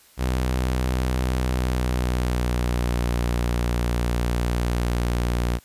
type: tone with pitch glide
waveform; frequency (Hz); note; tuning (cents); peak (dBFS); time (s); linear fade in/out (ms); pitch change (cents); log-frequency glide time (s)
sawtooth; 63.1 to 59.73; B1 to A#1; +38 to +43; -17; 0.17-5.6; 50; -95; 1.37-3.13
effects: white hiss -54 dBFS RMS until 5.64 s + resampled to 32000 Hz